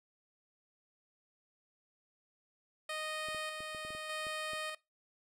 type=tone with tremolo; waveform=10% pulse; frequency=620 Hz; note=D#5; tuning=6 cents flat; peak=-29 dBFS; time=2.89-4.75 s; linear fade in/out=5 ms; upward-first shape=square; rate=0.83 Hz; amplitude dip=35%
type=clicks; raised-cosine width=2 ms; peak=-38 dBFS; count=9; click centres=3.286 / 3.347 / 3.605 / 3.748 / 3.85 / 3.905 / 3.95 / 4.268 / 4.534 s
effects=noise-tail reverb RT60 0.2 s tail -19 dB re dry + low-pass 11000 Hz 12 dB/octave